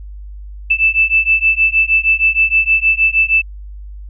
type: beating tone pair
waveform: sine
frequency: 2637 / 2643.4 Hz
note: E7 / E7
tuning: 0 / +4 cents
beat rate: 6.4 Hz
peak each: -13 dBFS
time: 0.7-3.42 s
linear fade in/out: 10 ms
effects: added 50 Hz sine -28 dBFS peak until 4.09 s